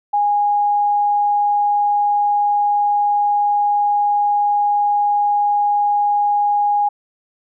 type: tone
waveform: sine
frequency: 823 Hz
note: G#5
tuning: 16 cents flat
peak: -13 dBFS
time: 0.13-6.89 s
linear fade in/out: 10 ms
effects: none